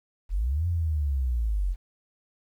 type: linear two-way sweep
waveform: sine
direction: up then down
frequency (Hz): 39 to 88.3 to 42.39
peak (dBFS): -23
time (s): 0.29-1.76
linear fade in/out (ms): 50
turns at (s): 0.67
effects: 10-bit